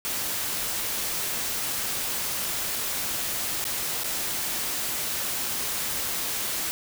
white noise with dropouts, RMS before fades -29 dBFS, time 0.05-6.71 s, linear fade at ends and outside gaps 0 ms, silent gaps 3.641-3.652 / 4.035-4.043 s, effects none

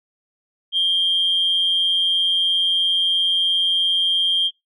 sine tone with amplitude modulation, 3200 Hz, G7, 35 cents sharp, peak -12 dBFS, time 0.72-4.51 s, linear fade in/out 50 ms, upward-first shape sine, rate 177 Hz, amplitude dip 50%, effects noise-tail reverb RT60 0.2 s tail -24 dB re dry + tanh soft clip ceiling -10 dBFS

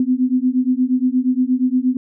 sine beating tone pair, 250.1 / 258.6 Hz, B3 / C4, +22 / -20 cents, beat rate 8.5 Hz, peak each -17 dBFS, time 0-1.97 s, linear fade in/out 2 ms, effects none

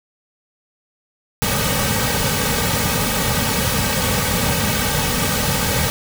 pink noise with comb filter, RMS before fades -19 dBFS, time 1.42-5.9 s, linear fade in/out 0 ms, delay 2.9 ms, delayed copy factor -0.95, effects none

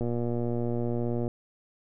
click train, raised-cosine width 2 ms, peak -18 dBFS, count 152, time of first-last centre 0.01-1.279 s, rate 119 Hz, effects none

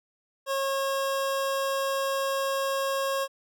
25% pulse tone, 544 Hz, C#5, 33 cents flat, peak -22 dBFS, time 0.46-3.28 s, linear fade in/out 50 ms, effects none

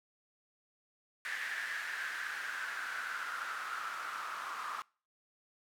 white noise with band-pass filter sweep, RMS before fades -40 dBFS, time 1.25-4.82 s, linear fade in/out 0 ms, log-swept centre 1800 to 1200 Hz, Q 6.4, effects noise-tail reverb RT60 0.4 s tail -25 dB re dry

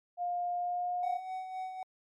sine tone with pitch glide, 707 to 715.6 Hz, F5 to F5, +21 to +42 cents, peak -31 dBFS, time 0.17-1.2 s, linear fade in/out 50 ms, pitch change +21 cents, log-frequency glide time 0.55-0.95 s
triangle tone with tremolo, 749 Hz, F#5, 21 cents sharp, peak -33 dBFS, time 1.03-1.83 s, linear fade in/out 2 ms, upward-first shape sine, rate 3.9 Hz, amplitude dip 50%
effects Opus 48 kbps

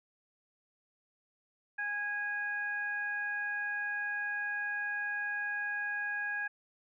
harmonic tone, 825 Hz, G#5, 12 cents flat, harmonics 1 / 2 / 3, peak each -44 / -33 / -45 dBFS, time 1.78-6.48 s, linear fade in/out 10 ms, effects none

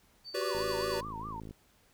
sine tone with tremolo, 4567 Hz, D8, 49 cents flat, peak -39 dBFS, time 0.24-1.02 s, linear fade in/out 50 ms, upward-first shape sine, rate 9 Hz, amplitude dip 55%
square chord, G major seventh, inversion third, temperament equal with one note detuned, 370 / 392 / 493.9 / 576.9 Hz, F#4 / G4 / B4 / D5, 0 / 0 / 0 / -31 cents, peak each -38 dBFS, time 0.34-1.01 s, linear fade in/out 10 ms
sine tone with vibrato, 1041 Hz, C6, 9 cents flat, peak -39 dBFS, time 0.41-1.4 s, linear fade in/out 5 ms, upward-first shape sine, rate 4.9 Hz, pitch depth 250 cents each way
click train, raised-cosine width 3 ms, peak -32 dBFS, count 53, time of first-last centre 0.55-1.509 s, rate 54.2 Hz
effects pink hiss -66 dBFS RMS until 1.93 s

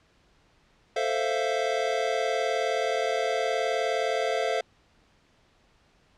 square chord, F major seventh, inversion first, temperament equal with one note detuned, 442.8 / 523.3 / 659.3 / 698.5 Hz, A4 / C5 / E5 / F5, +11 / 0 / 0 / 0 cents, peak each -31 dBFS, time 0.96-4.61 s, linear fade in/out 5 ms, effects pink hiss -63 dBFS RMS until 6.17 s + low-pass 5000 Hz 12 dB/octave

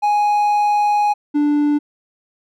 triangle tone pair in turn, 830.6 / 293.7 Hz, G#5 / D4, 0 / 0 cents, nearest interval octave + tritone, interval 1800 cents, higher first, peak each -11 dBFS, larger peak neither, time 0.02-1.14 / 1.34-1.79 s, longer first, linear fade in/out 20 ms, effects none

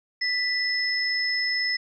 sine tone pair together, 1979 / 5199 Hz, B6 / E8, +3 / -25 cents, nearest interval octave + perfect fourth, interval 1672 cents, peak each -25 / -26 dBFS, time 0.21-1.77 s, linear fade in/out 10 ms, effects none

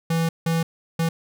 square tone bursts at uneven times, 164.81 Hz, E3, in tune, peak -20 dBFS, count 3, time 0.1-0.29 / 0.46-0.63 / 0.99-1.09 s, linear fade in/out 5 ms, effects none

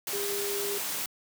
sine tone in noise, 403.5 Hz, G#4, 50 cents flat, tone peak -32 dBFS, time 0.13-0.78 s, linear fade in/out 2 ms, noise white, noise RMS -33 dBFS, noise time 0.07-1.06 s, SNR -2 dB, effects high-pass 150 Hz 12 dB/octave

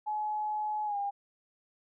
sine tone with pitch glide, 849 to 805.1 Hz, G#5 to G5, +38 to +46 cents, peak -30 dBFS, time 0.06-1.11 s, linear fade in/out 20 ms, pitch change -92 cents, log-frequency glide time 0.85-0.97 s, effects none

